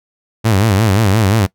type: tone with vibrato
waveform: sawtooth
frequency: 103.83 Hz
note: G#2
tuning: in tune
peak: -6 dBFS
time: 0.44-1.47 s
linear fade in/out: 20 ms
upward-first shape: sine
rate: 5.7 Hz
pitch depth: 170 cents each way
effects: noise-tail reverb RT60 0.1 s tail -20 dB re dry